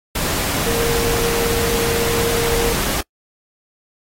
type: tone in noise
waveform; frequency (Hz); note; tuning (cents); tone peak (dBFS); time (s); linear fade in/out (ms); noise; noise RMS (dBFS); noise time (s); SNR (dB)
sine; 465.6; A#4; -2; -19; 0.66-2.73; 5; pink; -21; 0.15-3.01; -1
effects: noise-tail reverb RT60 0.1 s tail -25 dB re dry + AAC 48 kbps